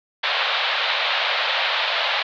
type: band-pass noise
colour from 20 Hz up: white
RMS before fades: -22 dBFS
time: 0.23-2.23 s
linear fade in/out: 10 ms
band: 530 to 4000 Hz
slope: 48 dB/octave
effects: none